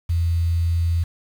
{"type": "tone with quantisation", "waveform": "sine", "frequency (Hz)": 84.4, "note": "E2", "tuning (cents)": 41, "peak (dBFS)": -17, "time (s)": [0.09, 1.04], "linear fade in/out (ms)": 10, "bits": 7, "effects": []}